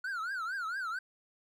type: tone with vibrato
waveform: triangle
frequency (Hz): 1441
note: F#6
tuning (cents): -46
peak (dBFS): -32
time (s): 0.04-0.99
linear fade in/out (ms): 5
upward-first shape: triangle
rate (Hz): 4.4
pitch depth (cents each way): 230
effects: none